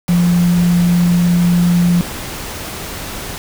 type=tone in noise; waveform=sine; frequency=174.61 Hz; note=F3; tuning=in tune; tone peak=-9 dBFS; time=0.09-2.01 s; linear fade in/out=0 ms; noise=pink; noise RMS=-26 dBFS; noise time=0.08-3.38 s; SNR=+14 dB; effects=none